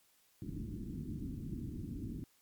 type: low-pass noise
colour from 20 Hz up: white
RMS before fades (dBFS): -42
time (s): 0.42-2.24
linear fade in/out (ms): 0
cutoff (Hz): 310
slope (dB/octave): 48
effects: white hiss -70 dBFS RMS until 2.41 s + MP3 96 kbps